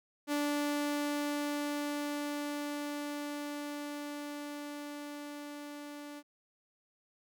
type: tone with level ramp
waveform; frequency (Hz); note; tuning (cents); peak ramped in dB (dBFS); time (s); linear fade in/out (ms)
sawtooth; 291.7; D4; -12; -26 to -40; 0.27-6.23; 50
effects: none